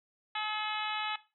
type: harmonic tone with a mistuned harmonic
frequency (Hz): 427.4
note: G#4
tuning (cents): +50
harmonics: 2 / 3 / 4 / 5 / 6 / 7 / 8 / 9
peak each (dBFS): -37 / -39 / -40 / -41 / -42 / -42 / -43 / -44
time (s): 0.35-1.16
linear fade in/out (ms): 5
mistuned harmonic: 9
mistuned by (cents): +17
effects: noise-tail reverb RT60 0.3 s tail -17 dB re dry